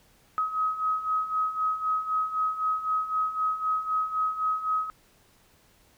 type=beating tone pair; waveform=sine; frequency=1267 / 1270.9 Hz; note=D#6 / D#6; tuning=+31 / +36 cents; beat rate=3.9 Hz; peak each=-31 / -26 dBFS; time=0.38-4.9 s; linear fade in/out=0 ms; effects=pink hiss -61 dBFS RMS until 5.97 s